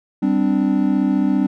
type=chord; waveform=triangle; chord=G suspended fourth; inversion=none; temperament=equal with one note detuned; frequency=196 / 258.8 / 293.7 Hz; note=G3 / C4 / D4; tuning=0 / -19 / 0 cents; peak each=-17 dBFS; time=0.22-1.47 s; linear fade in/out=10 ms; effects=none